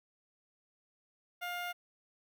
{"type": "tone with notch filter", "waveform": "15% pulse", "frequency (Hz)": 707, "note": "F5", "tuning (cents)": 21, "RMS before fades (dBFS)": -39, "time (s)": [1.41, 1.73], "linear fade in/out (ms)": 20, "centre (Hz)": 7100, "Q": 1.6, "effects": []}